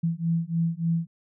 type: beating tone pair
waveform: sine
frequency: 164.81 / 168.21 Hz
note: E3 / E3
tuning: 0 / +35 cents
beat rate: 3.4 Hz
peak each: -26 dBFS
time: 0.03-1.07 s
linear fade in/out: 10 ms
effects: none